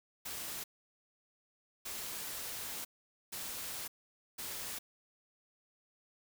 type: noise bursts at uneven times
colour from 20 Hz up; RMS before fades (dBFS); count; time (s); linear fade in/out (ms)
white; -42; 4; 0.25-0.64 / 1.85-2.85 / 3.32-3.88 / 4.38-4.79; 10
effects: none